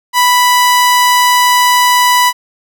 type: tone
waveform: sawtooth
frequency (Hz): 987.8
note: B5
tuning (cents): 0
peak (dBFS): -3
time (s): 0.13-2.33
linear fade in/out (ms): 50
effects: none